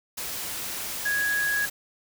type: tone in noise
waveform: sine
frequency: 1661.2 Hz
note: G#6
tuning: in tune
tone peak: -23 dBFS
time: 1.05-1.66 s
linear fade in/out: 10 ms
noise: white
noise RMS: -33 dBFS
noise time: 0.17-1.7 s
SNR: +7 dB
effects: none